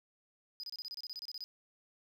triangle tone bursts, 4978 Hz, D#8, in tune, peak -39 dBFS, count 14, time 0.6-1.44 s, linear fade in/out 0 ms, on 34 ms, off 28 ms, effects none

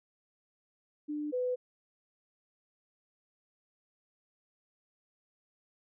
sine tone pair in turn, 298.1 / 500.2 Hz, D4 / B4, +26 / +22 cents, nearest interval major sixth, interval 896 cents, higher second, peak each -33 / -29 dBFS, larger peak second, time 1.08-1.32 / 1.32-1.56 s, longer neither, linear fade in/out 20 ms, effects none

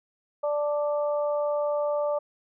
harmonic tone, 293.7 Hz, D4, in tune, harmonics 2 / 3 / 4, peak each -24 / -35 / -36 dBFS, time 0.43-2.19 s, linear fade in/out 10 ms, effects none

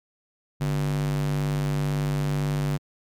square tone with high-pass filter, 49 Hz, G1, in tune, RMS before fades -25 dBFS, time 0.6-2.78 s, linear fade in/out 20 ms, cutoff 120 Hz, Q 3.8, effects MP3 96 kbps

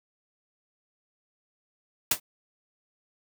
white noise with exponential decay, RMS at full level -17 dBFS, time 2.11-2.2 s, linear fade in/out 5 ms, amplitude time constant 19 ms, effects none

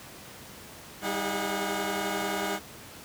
15% pulse tone cluster, 197.5 / 317.6 / 406.2 / 728 Hz, G3 / D#4 / G#4 / F#5, +13 / +36 / -38 / -28 cents, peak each -28 dBFS, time 1.01-2.6 s, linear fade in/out 50 ms, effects pink hiss -46 dBFS RMS until 3.04 s + high-pass 80 Hz 12 dB/octave

